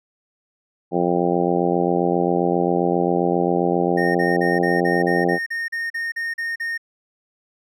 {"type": "harmonic tone", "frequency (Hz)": 87.5, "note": "F2", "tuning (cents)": 4, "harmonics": [2, 3, 4, 5, 6, 7, 8, 9], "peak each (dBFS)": [-24, -26, -22, -24, -26, -28, -28, -25], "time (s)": [0.91, 5.39], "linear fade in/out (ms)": 50}
{"type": "tone bursts", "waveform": "triangle", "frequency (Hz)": 1841, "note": "A#6", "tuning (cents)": -22, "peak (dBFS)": -21, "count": 13, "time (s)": [3.97, 6.778], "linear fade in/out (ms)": 10, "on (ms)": 180, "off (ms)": 39}
{"effects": []}